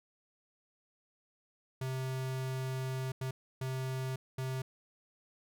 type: tone bursts at uneven times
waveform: square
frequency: 130.81 Hz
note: C3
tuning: in tune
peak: -35 dBFS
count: 4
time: 1.81-3.12 / 3.21-3.31 / 3.61-4.16 / 4.38-4.62 s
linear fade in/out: 5 ms
effects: none